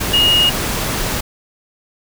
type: tone in noise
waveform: sine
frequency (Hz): 2865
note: F7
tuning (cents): +44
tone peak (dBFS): -10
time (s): 0.13-0.5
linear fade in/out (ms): 10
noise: pink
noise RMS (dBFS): -20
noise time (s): 0-1.21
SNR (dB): +7
effects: none